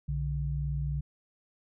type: tone pair together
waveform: sine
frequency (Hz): 61.74 / 145.03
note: B1 / D3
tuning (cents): 0 / -21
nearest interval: octave + minor third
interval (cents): 1479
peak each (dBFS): -32 / -31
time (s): 0.08-1.01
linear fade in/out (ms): 10
effects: none